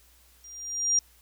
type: tone with level ramp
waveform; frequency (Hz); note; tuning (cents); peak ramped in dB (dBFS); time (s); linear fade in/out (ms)
sine; 5700; F8; +34; -45 to -18; 0.44-0.99; 2
effects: added 60 Hz sine -60 dBFS peak until 1.21 s + white hiss -60 dBFS RMS until 1.21 s